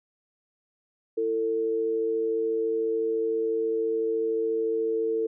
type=tone pair together; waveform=sine; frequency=334.3 / 448.3 Hz; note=E4 / A4; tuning=+24 / +32 cents; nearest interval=perfect fourth; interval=508 cents; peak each=-32 / -24 dBFS; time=1.17-5.27 s; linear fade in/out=10 ms; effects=none